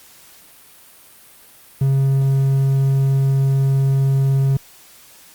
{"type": "tone", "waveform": "triangle", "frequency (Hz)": 135.8, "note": "C#3", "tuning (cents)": -35, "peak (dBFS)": -11, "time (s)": [1.81, 4.57], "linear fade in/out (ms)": 5, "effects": ["white hiss -46 dBFS RMS until 5.34 s", "Opus 48 kbps"]}